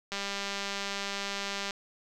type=click train; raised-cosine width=0.2 ms; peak=-17 dBFS; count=317; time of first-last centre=0.12-1.708 s; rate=199 Hz; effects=none